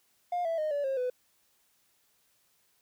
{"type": "tone with pitch steps", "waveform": "triangle", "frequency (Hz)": [708, 660.6, 616.3, 575.1, 536.6, 500.6], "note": ["F5", "E5", "D#5", "D5", "C5", "B4"], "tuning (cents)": [23, 4, -17, -36, 44, 23], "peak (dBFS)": -25, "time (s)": [0.32, 1.1], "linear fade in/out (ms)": 5, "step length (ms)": 130, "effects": ["tanh soft clip ceiling -24 dBFS", "white hiss -70 dBFS RMS until 2.81 s"]}